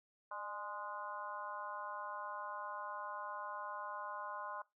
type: harmonic tone with a mistuned harmonic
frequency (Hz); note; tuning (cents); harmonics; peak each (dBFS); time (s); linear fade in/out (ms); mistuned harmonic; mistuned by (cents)
207.7; G#3; 0; 3 / 4 / 5 / 6 / 7; -51 / -50 / -45 / -51 / -51; 0.31-4.62; 5; 3; -56
effects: noise-tail reverb RT60 0.2 s tail -19 dB re dry